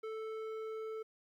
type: tone with low-pass filter sweep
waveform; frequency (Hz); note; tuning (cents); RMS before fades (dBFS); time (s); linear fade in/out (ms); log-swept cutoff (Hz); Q
square; 440; A4; 0; -42; 0.03-1.03; 10; 2000 to 1300; 0.73
effects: 12-bit